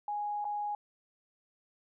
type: tone with dropouts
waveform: sine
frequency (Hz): 829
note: G#5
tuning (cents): -3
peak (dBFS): -32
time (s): 0.08-0.75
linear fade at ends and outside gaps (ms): 2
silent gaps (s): 0.444-0.451
effects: none